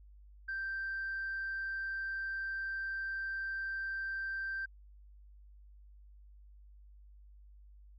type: tone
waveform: sine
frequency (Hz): 1568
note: G6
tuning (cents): 0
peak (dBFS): -34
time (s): 0.48-4.66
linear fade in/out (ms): 10
effects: tanh soft clip ceiling -32 dBFS + added 50 Hz sine -54 dBFS peak until 7.98 s